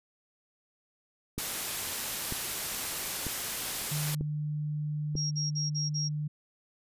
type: click train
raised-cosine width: 3 ms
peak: -22 dBFS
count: 5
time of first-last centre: 1.38-5.154 s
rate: 1.06 Hz
type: noise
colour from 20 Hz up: white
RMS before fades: -34 dBFS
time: 1.38-4.15 s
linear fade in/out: 5 ms
type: tone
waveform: sine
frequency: 150 Hz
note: D3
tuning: 37 cents sharp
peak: -30 dBFS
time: 3.91-6.28 s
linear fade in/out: 10 ms
type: tone bursts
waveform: sine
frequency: 5600 Hz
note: F8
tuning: 4 cents sharp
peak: -31 dBFS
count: 5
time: 5.16-6.09 s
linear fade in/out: 20 ms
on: 150 ms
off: 45 ms
effects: resampled to 32000 Hz